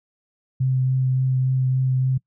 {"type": "tone with vibrato", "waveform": "sine", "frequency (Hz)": 130, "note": "C3", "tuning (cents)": -11, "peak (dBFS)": -17, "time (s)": [0.6, 2.18], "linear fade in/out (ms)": 10, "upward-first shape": "triangle", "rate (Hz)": 3.5, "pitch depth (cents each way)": 13, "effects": ["noise-tail reverb RT60 0.1 s tail -23 dB re dry"]}